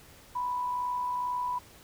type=tone with amplitude modulation; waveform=sine; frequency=987.8 Hz; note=B5; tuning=in tune; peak=-27 dBFS; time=0.35-1.59 s; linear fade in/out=10 ms; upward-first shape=sine; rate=62.3 Hz; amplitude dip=35%; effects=pink hiss -54 dBFS RMS until 1.83 s

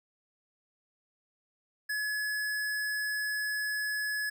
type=tone; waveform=square; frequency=1700 Hz; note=G#6; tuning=40 cents sharp; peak=-31 dBFS; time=1.89-4.3 s; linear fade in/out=10 ms; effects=none

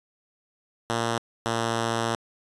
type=tone pair in turn; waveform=5% pulse; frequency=115.8 / 115 Hz; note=A#2 / A#2; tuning=-11 / -23 cents; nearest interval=unison; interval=12 cents; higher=first; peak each=-13 dBFS; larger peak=neither; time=0.9-1.18 / 1.46-2.15 s; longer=second; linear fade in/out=0 ms; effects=resampled to 22050 Hz

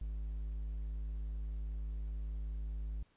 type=tone; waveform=triangle; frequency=52.5 Hz; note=G#1; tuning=19 cents sharp; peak=-35 dBFS; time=0.01-3.03 s; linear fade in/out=5 ms; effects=pink hiss -72 dBFS RMS until 3.16 s + resampled to 8000 Hz

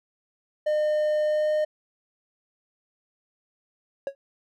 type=tone with pitch glide; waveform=triangle; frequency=607 to 611.2 Hz; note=D#5 to D#5; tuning=-43 to -31 cents; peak=-19 dBFS; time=0.66-1.65 s; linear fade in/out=10 ms; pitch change=+12 cents; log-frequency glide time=1.25-1.52 s
type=tone with exponential decay; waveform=triangle; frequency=552 Hz; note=C#5; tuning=7 cents flat; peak=-20 dBFS; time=4.07-4.15 s; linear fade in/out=1 ms; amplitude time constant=17 ms
effects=none

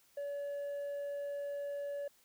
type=tone with hard clipping; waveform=triangle; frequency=570 Hz; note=C#5; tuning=48 cents sharp; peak=-36 dBFS; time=0.17-2.08 s; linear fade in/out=5 ms; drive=1 dB; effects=white hiss -68 dBFS RMS until 2.24 s

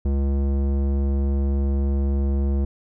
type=tone with low-pass filter; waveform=square; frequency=69.1 Hz; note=C#2; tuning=5 cents flat; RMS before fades=-21 dBFS; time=0.05-2.65 s; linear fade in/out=5 ms; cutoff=420 Hz; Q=0.78; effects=none

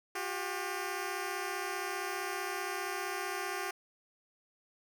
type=tone pair together; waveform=10% pulse; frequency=359.9 / 395.2 Hz; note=F#4 / G4; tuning=-48 / +14 cents; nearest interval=major second; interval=162 cents; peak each=-30 / -29 dBFS; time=0.15-3.71 s; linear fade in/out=5 ms; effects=none

